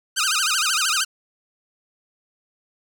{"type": "tone with vibrato", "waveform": "10% pulse", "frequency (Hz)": 1386, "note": "F6", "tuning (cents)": -14, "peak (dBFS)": -10, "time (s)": [0.16, 1.05], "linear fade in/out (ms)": 20, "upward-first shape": "sine", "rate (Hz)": 13, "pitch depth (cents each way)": 230, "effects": []}